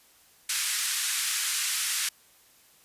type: band-pass noise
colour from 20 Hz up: white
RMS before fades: -29 dBFS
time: 0.49-2.09 s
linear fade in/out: 5 ms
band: 1400 to 11000 Hz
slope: 24 dB/octave
effects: white hiss -59 dBFS RMS until 2.84 s + resampled to 32000 Hz